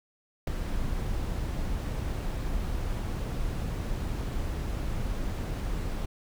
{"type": "noise with ADSR envelope", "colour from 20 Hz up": "brown", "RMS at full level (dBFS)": -24, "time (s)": [0.47, 6.06], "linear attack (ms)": 4, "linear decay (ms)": 9, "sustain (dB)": -7, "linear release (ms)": 11, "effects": []}